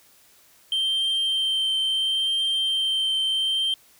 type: tone with vibrato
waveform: sine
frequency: 3136 Hz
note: G7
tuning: in tune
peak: -18 dBFS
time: 0.72-3.74 s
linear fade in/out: 2 ms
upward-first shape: triangle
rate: 0.71 Hz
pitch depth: 13 cents each way
effects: tanh soft clip ceiling -20 dBFS + white hiss -56 dBFS RMS until 3.99 s